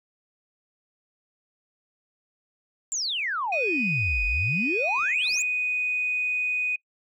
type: exponential two-way sweep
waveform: sine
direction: down then up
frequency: 7530 to 44.19 to 7530 Hz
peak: -25 dBFS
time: 2.92-5.42 s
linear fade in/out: 0 ms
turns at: 4.25 s
type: tone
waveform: sine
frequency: 2489 Hz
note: D#7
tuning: in tune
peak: -23 dBFS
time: 3.52-6.76 s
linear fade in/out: 5 ms
effects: noise-tail reverb RT60 0.1 s tail -25 dB re dry + tanh soft clip ceiling -16 dBFS